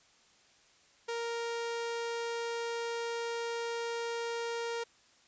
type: tone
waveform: sawtooth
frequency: 466.2 Hz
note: A#4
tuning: in tune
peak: -30 dBFS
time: 1.08-4.84 s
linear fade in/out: 10 ms
effects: white hiss -64 dBFS RMS until 5.27 s + resampled to 16000 Hz